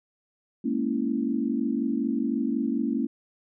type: chord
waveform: sine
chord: A# half-diminished seventh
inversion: third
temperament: equal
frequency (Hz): 207.7 / 233.1 / 277.2 / 329.6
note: G#3 / A#3 / C#4 / E4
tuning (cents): 0 / 0 / 0 / 0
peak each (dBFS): -33 / -27 / -28 / -32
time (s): 0.64-3.07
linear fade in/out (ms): 10
effects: none